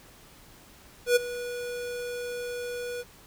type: tone with ADSR envelope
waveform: square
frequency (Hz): 486.4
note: B4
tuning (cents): -26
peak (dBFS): -17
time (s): 1.06-3.04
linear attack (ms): 100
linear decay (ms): 17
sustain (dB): -16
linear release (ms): 37
effects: pink hiss -53 dBFS RMS until 3.26 s